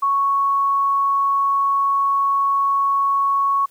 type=tone; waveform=sine; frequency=1108.7 Hz; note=C#6; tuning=in tune; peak=-15 dBFS; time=0.02-3.66 s; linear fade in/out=10 ms; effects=white hiss -56 dBFS RMS until 3.7 s